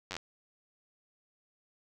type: slowing click train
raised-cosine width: 0.2 ms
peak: -20 dBFS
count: 6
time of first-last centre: 0.11-0.166 s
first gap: 10 ms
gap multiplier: 1.06
effects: none